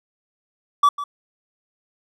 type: tone with echo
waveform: triangle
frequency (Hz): 1150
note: D6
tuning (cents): -37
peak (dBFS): -9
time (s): 0.83-0.89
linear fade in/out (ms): 5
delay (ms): 150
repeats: 1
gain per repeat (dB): -14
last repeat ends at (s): 1.04
effects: none